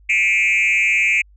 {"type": "tone with frequency modulation", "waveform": "sine", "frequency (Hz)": 2356, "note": "D7", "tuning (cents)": 5, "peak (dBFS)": -11, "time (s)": [0.09, 1.22], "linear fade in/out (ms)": 10, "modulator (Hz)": 196, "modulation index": 1.2, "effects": ["tanh soft clip ceiling -12 dBFS", "added 50 Hz sine -46 dBFS peak until 1.36 s"]}